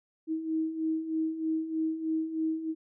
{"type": "beating tone pair", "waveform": "sine", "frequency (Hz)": [316.6, 319.8], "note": ["D#4", "D#4"], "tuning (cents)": [30, 48], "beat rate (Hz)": 3.2, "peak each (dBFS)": [-35, -29], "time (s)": [0.27, 2.75], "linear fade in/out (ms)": 50, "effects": []}